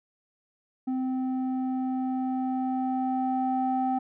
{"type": "tone with low-pass filter sweep", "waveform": "square", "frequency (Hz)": 258.7, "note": "C4", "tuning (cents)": -19, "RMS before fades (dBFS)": -28, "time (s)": [0.87, 3.99], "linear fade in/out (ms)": 10, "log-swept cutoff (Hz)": [520, 810], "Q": 3.9, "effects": []}